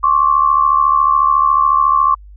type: tone pair together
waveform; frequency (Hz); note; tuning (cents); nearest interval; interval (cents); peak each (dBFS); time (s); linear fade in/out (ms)
sine; 1071 / 1145; C6 / D6; +40 / -44; minor second; 116; -12; 0.03-2.15; 10
effects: added 50 Hz sine -35 dBFS peak until 2.36 s